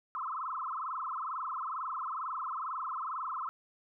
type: tone with frequency modulation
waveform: sine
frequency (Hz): 1174.7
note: D6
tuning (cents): 0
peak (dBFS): -34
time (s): 0.15-3.49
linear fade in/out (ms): 0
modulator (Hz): 22.2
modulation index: 7.3
effects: none